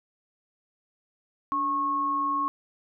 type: tone pair together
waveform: sine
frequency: 289.5 / 1093 Hz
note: D4 / C#6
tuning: -25 / -25 cents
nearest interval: octave + major seventh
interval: 2300 cents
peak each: -35 / -24 dBFS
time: 1.52-2.48 s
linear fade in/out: 0 ms
effects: none